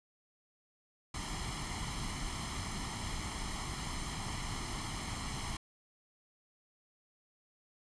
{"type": "noise with comb filter", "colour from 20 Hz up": "pink", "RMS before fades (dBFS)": -39, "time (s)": [1.14, 5.57], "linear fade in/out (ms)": 5, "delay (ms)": 0.96, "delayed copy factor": 0.7, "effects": ["resampled to 22050 Hz"]}